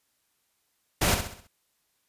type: noise with echo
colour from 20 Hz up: pink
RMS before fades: -23 dBFS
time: 1.01-1.15 s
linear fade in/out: 10 ms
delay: 65 ms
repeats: 5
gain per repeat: -7 dB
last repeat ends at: 1.475 s
effects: white hiss -73 dBFS RMS until 2.08 s + resampled to 32000 Hz